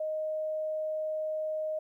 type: tone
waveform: sine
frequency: 622.3 Hz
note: D#5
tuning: in tune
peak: -30 dBFS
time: 0-1.79 s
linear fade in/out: 5 ms
effects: 12-bit